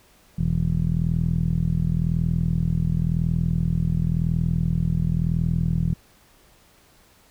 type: tone with low-pass filter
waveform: 15% pulse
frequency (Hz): 40.94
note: E1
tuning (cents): -11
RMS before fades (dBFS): -22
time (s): 0.38-5.94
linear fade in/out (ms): 10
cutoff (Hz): 170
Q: 3.7
effects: pink hiss -56 dBFS RMS until 7.3 s